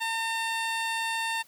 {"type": "tone with low-pass filter", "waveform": "15% pulse", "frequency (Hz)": 906, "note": "A#5", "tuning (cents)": -50, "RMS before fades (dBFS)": -30, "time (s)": [0, 1.43], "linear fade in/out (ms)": 20, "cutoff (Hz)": 12000, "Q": 0.63, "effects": ["white hiss -58 dBFS RMS until 1.47 s"]}